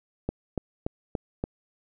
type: click train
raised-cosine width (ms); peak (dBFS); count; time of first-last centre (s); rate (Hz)
2; -14; 5; 0.29-1.439; 3.48
effects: none